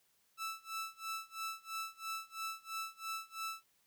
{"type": "tone with tremolo", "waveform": "sawtooth", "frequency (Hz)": 1318.5, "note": "E6", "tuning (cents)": 0, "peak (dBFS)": -34, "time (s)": [0.37, 3.64], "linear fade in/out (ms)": 50, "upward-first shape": "sine", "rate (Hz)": 3, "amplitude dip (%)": 95, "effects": ["white hiss -74 dBFS RMS until 3.86 s"]}